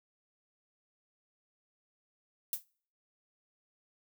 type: noise with exponential decay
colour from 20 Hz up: violet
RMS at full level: -30 dBFS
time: 2.53-2.64 s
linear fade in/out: 1 ms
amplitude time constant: 23 ms
effects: noise-tail reverb RT60 0.5 s tail -25 dB re dry